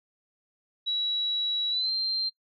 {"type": "tone with pitch glide", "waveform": "sine", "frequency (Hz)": [3900, 4156], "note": ["B7", "C8"], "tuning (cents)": [-23, -12], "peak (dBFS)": -25, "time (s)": [0.86, 2.3], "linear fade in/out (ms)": 20, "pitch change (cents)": 111, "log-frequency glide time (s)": [1.7, 1.91], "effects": ["noise-tail reverb RT60 0.1 s tail -20 dB re dry"]}